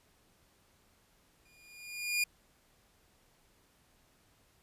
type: tone with exponential growth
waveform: sawtooth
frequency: 2428 Hz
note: D#7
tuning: 43 cents flat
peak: -23 dBFS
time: 1.45-2.24 s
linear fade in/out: 5 ms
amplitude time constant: 170 ms
effects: pink hiss -68 dBFS RMS until 4.62 s + resampled to 32000 Hz